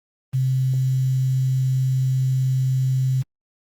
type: tone with quantisation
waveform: sine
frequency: 130.8 Hz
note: C3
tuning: in tune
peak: -17 dBFS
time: 0.33-3.23 s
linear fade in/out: 20 ms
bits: 7
effects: Opus 24 kbps